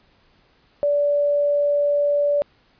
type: tone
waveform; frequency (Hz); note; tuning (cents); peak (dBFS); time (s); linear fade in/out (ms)
sine; 579; D5; -25; -16; 0.83-2.42; 0
effects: pink hiss -59 dBFS RMS until 2.79 s + resampled to 11025 Hz